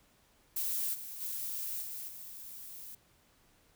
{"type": "noise with level steps", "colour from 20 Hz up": "violet", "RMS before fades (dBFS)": [-34, -44, -38, -42, -47], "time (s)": [0.56, 2.95], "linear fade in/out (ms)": 5, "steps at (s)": [0.93, 1.2, 1.81, 2.07], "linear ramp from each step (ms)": 20, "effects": ["pink hiss -67 dBFS RMS until 3.75 s"]}